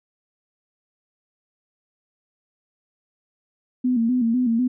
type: tone with vibrato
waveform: sine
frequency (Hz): 240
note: B3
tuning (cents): -49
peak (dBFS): -17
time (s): 3.84-4.68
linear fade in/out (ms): 10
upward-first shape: square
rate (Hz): 4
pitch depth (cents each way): 81
effects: none